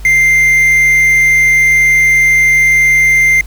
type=tone with quantisation; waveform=triangle; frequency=2093 Hz; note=C7; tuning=in tune; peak=-4 dBFS; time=0.05-3.41 s; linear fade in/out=2 ms; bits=4; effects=added 50 Hz sine -25 dBFS peak until 3.46 s + pink hiss -40 dBFS RMS until 3.46 s